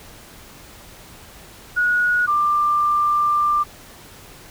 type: tone pair in turn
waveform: sine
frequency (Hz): 1455 / 1187.7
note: F#6 / D6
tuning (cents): -29 / +19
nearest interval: major third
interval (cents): 352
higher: first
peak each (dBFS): -15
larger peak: neither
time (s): 1.76-2.27 / 2.27-3.64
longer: second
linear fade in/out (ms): 20
effects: pink hiss -43 dBFS RMS until 4.5 s